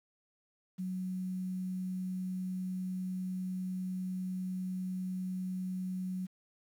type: tone with quantisation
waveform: sine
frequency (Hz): 185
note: F#3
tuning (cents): 0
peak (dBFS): -34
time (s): 0.78-6.27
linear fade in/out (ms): 20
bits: 10
effects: none